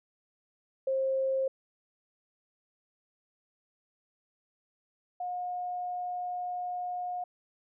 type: tone pair in turn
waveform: sine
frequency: 532 / 718.8 Hz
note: C5 / F5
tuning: +29 / +50 cents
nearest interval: perfect fourth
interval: 521 cents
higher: second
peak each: -26 / -32 dBFS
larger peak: first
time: 0.87-1.48 / 5.2-7.24 s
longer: second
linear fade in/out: 5 ms
effects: none